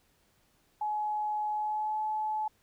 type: tone with pitch glide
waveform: sine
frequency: 846 to 859.8 Hz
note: G#5 to A5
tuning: +32 to -40 cents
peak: -29 dBFS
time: 0.81-2.48 s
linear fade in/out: 5 ms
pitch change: +28 cents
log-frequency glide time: 1.52-2 s
effects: pink hiss -69 dBFS RMS until 2.62 s